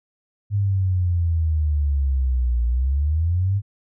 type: exponential two-way sweep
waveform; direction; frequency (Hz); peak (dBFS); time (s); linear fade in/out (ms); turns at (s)
sine; down then up; 103.1 to 58.27 to 103.1; -17; 0.5-3.62; 50; 2.65
effects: none